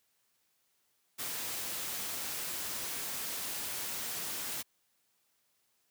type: noise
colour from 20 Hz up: white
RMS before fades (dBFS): -38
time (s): 1.18-4.63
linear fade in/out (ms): 20
effects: white hiss -75 dBFS RMS until 5.9 s + high-pass 80 Hz 12 dB/octave